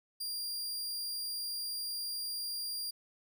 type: tone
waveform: sawtooth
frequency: 4783 Hz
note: D8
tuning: 31 cents sharp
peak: -33 dBFS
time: 0.2-2.91 s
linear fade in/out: 10 ms
effects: none